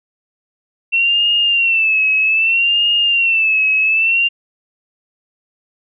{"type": "tone with vibrato", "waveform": "sine", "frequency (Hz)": 2699, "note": "E7", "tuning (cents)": 40, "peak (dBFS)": -11, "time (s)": [0.92, 4.29], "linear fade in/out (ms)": 20, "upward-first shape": "sine", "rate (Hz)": 0.63, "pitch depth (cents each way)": 89, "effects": []}